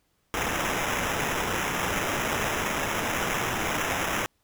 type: noise with sample-and-hold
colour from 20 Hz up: violet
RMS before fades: -28 dBFS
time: 0.34-4.26 s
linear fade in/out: 0 ms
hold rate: 4410 Hz
effects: pink hiss -71 dBFS RMS until 4.43 s